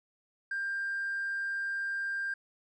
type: tone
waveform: triangle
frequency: 1592 Hz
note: G6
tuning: 26 cents sharp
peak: -28 dBFS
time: 0.51-2.34 s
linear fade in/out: 5 ms
effects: tanh soft clip ceiling -28 dBFS + resampled to 22050 Hz